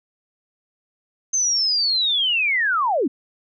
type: linear sweep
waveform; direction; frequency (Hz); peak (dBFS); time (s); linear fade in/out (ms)
sine; down; 6300 to 223.6; -17; 1.33-3.08; 10
effects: none